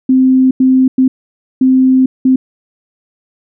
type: tone bursts at uneven times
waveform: sine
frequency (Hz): 260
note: C4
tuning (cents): -11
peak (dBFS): -5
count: 5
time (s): 0.09-0.51 / 0.6-0.88 / 0.98-1.08 / 1.61-2.06 / 2.25-2.36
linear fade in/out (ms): 5
effects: none